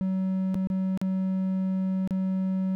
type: tone with dropouts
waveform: triangle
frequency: 188.8 Hz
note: F#3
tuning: 35 cents sharp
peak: -22 dBFS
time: 0.01-2.75 s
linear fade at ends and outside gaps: 0 ms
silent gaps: 0.544-0.553 / 0.672-0.701 / 0.975-1.015 / 2.075-2.108 s
effects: none